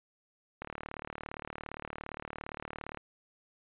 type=click train; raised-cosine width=0.5 ms; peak=-24 dBFS; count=89; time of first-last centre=0.62-2.973 s; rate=37.4 Hz; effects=resampled to 8000 Hz